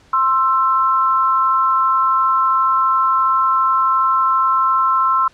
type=tone pair together; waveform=sine; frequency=1052 / 1329.2 Hz; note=C6 / E6; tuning=+9 / +14 cents; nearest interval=major third; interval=405 cents; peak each=-15 dBFS; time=0.13-5.28 s; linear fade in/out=5 ms; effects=pink hiss -51 dBFS RMS until 5.33 s + low-pass 6000 Hz 12 dB/octave